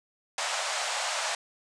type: band-pass noise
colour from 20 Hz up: pink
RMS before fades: -31 dBFS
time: 0.38-1.35 s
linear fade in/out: 2 ms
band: 590 to 8800 Hz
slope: 48 dB/octave
effects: none